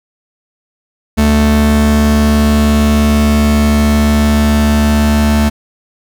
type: tone pair together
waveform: 45% pulse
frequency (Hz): 73.58 / 220.7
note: D2 / A3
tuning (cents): +4 / +5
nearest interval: octave + perfect fifth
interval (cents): 1901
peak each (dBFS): -11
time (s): 1.17-5.5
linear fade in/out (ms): 20
effects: none